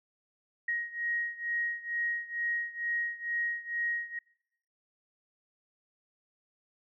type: beating tone pair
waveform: sine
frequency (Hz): 1883 / 1885.2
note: A#6 / A#6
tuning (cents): +17 / +19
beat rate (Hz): 2.2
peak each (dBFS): -33 / -35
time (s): 0.68-4.19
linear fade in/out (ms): 5
effects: noise-tail reverb RT60 0.8 s tail -26 dB re dry